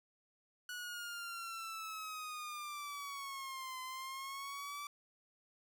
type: linear two-way sweep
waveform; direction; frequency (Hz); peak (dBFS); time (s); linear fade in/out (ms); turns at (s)
sawtooth; down then up; 1471 to 1026 to 1164; -39; 0.69-4.87; 2; 3.81
effects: none